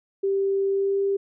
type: tone with pitch glide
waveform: sine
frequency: 392 to 395.4 Hz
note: G4 to G4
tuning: 0 to +15 cents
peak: -20 dBFS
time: 0.23-1.17 s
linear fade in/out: 10 ms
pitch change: +15 cents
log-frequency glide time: 0.69-1.01 s
effects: none